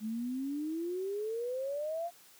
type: exponential sweep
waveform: sine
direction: up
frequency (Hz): 211.4 to 704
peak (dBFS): -33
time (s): 0-2.11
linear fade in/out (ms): 50
effects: white hiss -59 dBFS RMS until 2.39 s + high-pass 100 Hz 12 dB/octave